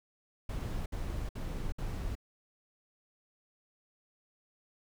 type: noise bursts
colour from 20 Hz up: brown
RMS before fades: -36 dBFS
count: 4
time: 0.49-2.153 s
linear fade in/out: 5 ms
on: 370 ms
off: 61 ms
effects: none